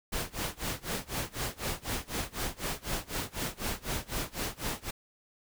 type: noise with tremolo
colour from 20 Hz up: pink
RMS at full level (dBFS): -32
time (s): 0.12-4.91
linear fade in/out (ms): 10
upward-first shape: sine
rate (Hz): 4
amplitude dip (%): 95
effects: none